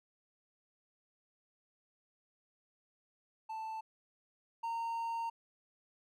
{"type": "tone pair in turn", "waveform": "triangle", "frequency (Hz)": [883, 920.3], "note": ["A5", "A#5"], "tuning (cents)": [6, -22], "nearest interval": "minor second", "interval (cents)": 72, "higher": "second", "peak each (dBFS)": [-37, -33], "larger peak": "second", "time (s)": [[3.49, 3.81], [4.63, 5.3]], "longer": "second", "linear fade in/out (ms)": 10, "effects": []}